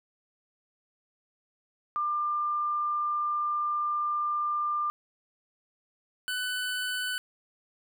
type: tone pair in turn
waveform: sine / 25% pulse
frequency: 1195 / 1497.4 Hz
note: D6 / F#6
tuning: +30 / +20 cents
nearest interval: major third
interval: 390 cents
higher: second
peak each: -26 dBFS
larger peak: neither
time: 1.96-4.9 / 6.28-7.18 s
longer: first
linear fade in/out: 0 ms
effects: none